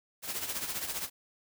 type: noise with tremolo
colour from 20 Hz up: white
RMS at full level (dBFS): -33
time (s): 0.22-1.1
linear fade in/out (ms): 50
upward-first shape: triangle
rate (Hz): 15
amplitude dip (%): 70
effects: none